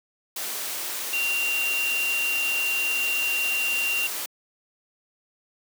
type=tone in noise; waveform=sine; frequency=2766 Hz; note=F7; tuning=17 cents flat; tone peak=-23 dBFS; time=1.13-4.07 s; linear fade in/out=5 ms; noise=white; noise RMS=-31 dBFS; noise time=0.36-4.26 s; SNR=+5 dB; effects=high-pass 300 Hz 12 dB/octave